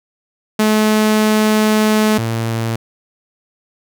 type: tone pair in turn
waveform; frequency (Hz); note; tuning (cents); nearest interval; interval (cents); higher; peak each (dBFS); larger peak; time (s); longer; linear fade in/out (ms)
sawtooth; 215.1 / 113.95; A3 / A#2; -39 / -39; major seventh; 1100; first; -7 / -13; first; 0.59-2.18 / 2.18-2.76; first; 5
effects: none